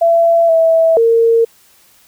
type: tone with pitch steps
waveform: sine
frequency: 672 / 654 / 458.8 Hz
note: E5 / E5 / A#4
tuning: +33 / -14 / -28 cents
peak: -7 dBFS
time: 0.01-1.45 s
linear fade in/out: 10 ms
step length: 480 ms
effects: white hiss -49 dBFS RMS until 2.07 s